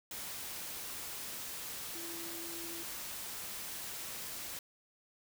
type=tone in noise; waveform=sine; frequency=335.8 Hz; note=E4; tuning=32 cents sharp; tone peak=-47 dBFS; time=1.95-2.83 s; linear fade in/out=2 ms; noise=white; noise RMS=-43 dBFS; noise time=0.11-4.59 s; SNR=-7 dB; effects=none